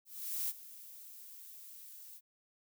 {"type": "noise with ADSR envelope", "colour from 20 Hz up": "violet", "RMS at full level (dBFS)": -35, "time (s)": [0.05, 2.21], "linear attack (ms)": 440, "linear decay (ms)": 33, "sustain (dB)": -17, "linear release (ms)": 46, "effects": []}